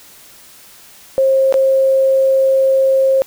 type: tone with dropouts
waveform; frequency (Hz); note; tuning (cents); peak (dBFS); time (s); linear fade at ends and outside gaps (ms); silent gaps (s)
sine; 534; C5; +35; -9; 1.18-3.22; 0; 1.525-1.541
effects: white hiss -42 dBFS RMS until 3.26 s